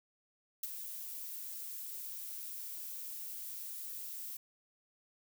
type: noise with ADSR envelope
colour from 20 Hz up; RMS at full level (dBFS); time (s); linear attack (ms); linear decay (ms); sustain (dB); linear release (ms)
violet; -36; 0.63-4.37; 5; 28; -8; 4
effects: none